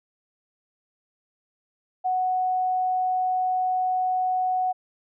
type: tone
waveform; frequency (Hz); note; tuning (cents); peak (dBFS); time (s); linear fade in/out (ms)
sine; 740; F#5; 0; -21; 2.04-4.73; 20
effects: none